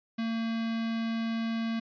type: tone with notch filter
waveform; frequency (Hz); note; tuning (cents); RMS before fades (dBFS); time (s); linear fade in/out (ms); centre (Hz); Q
square; 227.1; A#3; -45; -31; 0.18-1.8; 10; 820; 1.5
effects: resampled to 11025 Hz